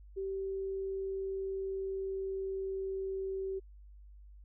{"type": "tone with pitch glide", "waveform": "sine", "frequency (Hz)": [387.1, 384.2], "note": ["G4", "G4"], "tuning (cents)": [-22, -35], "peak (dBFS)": -34, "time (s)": [0.16, 3.6], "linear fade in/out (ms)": 20, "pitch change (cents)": -13, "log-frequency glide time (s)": [0.33, 3.41], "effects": ["added 50 Hz sine -51 dBFS peak until 4.44 s"]}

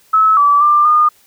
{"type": "tone with pitch steps", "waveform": "sine", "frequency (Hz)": [1296, 1154, 1188, 1219], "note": ["E6", "D6", "D6", "D#6"], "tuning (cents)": [-30, -31, 20, -36], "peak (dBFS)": -7, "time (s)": [0.13, 1.09], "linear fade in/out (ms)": 10, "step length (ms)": 240, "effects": ["white hiss -51 dBFS RMS until 1.26 s"]}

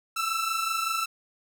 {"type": "tone pair together", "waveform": "sawtooth", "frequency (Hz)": [1314, 1339.3], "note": ["E6", "E6"], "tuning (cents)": [-6, 27], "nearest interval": "unison", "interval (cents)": 33, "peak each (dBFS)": [-26, -25], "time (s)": [0.16, 1.06], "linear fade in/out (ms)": 10, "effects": []}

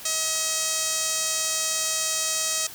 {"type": "tone with band-pass filter", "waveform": "sawtooth", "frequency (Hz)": 637, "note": "D#5", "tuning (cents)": 41, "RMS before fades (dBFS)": -26, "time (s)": [0.05, 2.67], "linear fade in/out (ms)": 5, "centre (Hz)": 6900, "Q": 2.1, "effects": ["white hiss -41 dBFS RMS until 2.74 s"]}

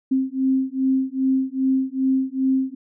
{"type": "beating tone pair", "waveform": "sine", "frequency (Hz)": [262.9, 265.4], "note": ["C4", "C4"], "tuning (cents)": [8, 25], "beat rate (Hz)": 2.5, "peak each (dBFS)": -21, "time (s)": [0.11, 2.75], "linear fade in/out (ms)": 10, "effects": []}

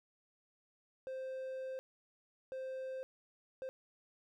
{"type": "tone bursts at uneven times", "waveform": "triangle", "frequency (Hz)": 523.3, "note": "C5", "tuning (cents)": 0, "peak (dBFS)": -38, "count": 3, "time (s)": [[1.07, 1.79], [2.52, 3.03], [3.62, 3.69]], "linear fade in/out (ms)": 0, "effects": []}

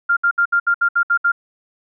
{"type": "tone bursts", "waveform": "sine", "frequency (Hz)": 1396.9, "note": "F6", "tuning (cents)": 0, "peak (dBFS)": -12, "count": 9, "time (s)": [0.09, 1.32], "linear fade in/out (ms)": 10, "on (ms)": 78, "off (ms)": 66, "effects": []}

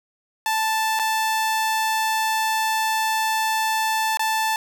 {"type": "tone with dropouts", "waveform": "sawtooth", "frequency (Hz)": 880, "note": "A5", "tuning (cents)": 0, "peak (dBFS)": -16, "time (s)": [0.46, 4.56], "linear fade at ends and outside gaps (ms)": 1, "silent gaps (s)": [[0.991, 0.996], [4.172, 4.194]], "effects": []}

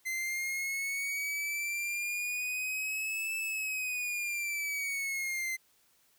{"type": "linear two-way sweep", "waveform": "45% pulse", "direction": "up then down", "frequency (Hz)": [2063, 2637, 2063], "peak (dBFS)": -32, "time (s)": [0.05, 5.57], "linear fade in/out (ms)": 20, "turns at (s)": 3.36, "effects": ["white hiss -68 dBFS RMS until 6.18 s"]}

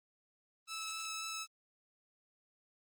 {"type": "tone with vibrato", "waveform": "10% pulse", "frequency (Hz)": 1308, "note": "E6", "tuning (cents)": -14, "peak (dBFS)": -31, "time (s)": [0.67, 1.47], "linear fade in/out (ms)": 50, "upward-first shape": "sine", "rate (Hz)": 3.8, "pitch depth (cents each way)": 8, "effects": ["Opus 24 kbps"]}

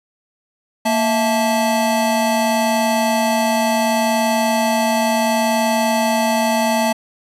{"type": "tone cluster", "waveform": "square", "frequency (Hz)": [230.9, 652, 875], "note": ["A#3", "E5", "A5"], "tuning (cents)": [-16, -19, -10], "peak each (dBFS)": -20, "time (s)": [0.85, 6.93], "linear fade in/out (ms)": 10, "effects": ["resampled to 32000 Hz"]}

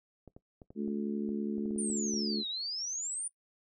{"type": "clicks", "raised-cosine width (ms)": 2, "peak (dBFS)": -36, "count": 12, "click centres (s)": [0.277, 0.365, 0.618, 0.705, 0.879, 1.291, 1.582, 1.657, 1.709, 1.761, 1.901, 2.14]}
{"type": "harmonic tone", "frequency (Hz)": 72.1, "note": "D2", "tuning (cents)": -31, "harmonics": [3, 4, 5, 6], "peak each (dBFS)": [-33, -39, -38, -44], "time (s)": [0.75, 2.44], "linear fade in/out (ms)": 50}
{"type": "exponential two-way sweep", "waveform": "sine", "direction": "down then up", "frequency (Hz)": [9460, 3702, 9460], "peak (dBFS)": -34, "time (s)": [1.78, 3.28], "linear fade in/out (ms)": 5, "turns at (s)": 2.48}
{"effects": ["noise-tail reverb RT60 0.1 s tail -18 dB re dry"]}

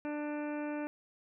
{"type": "harmonic tone", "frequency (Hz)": 296.6, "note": "D4", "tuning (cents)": 17, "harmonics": [1, 2, 3, 4, 5, 6, 7, 8, 9], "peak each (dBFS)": [-36, -41, -46, -54, -49, -53, -61, -52, -57], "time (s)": [0.05, 0.87], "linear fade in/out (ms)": 0, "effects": []}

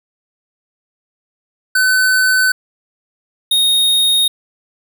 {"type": "tone pair in turn", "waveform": "square", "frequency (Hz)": [1514, 3721], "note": ["F#6", "A#7"], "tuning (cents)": [39, -4], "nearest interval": "octave + major third", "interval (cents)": 1557, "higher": "second", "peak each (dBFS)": -11, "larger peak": "neither", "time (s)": [[1.75, 2.52], [3.51, 4.28]], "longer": "neither", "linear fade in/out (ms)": 5, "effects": []}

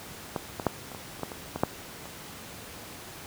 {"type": "clicks", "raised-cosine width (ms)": 1, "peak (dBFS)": [-14, -18, -8, -27, -24, -28, -16, -24, -17, -7, -27], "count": 11, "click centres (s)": [0.362, 0.598, 0.667, 0.917, 0.948, 1.196, 1.233, 1.318, 1.56, 1.635, 2.056], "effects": ["pink hiss -43 dBFS RMS until 3.26 s", "high-pass 80 Hz 12 dB/octave"]}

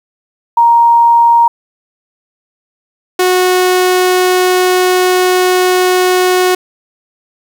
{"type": "tone pair in turn", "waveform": ["sine", "sawtooth"], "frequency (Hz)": [936, 366.1], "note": ["A#5", "F#4"], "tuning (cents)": [7, -18], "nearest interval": "octave + major third", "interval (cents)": 1625, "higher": "first", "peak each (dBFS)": -4, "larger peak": "neither", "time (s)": [[0.57, 1.48], [3.19, 6.55]], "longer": "second", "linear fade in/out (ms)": 5, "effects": ["7-bit"]}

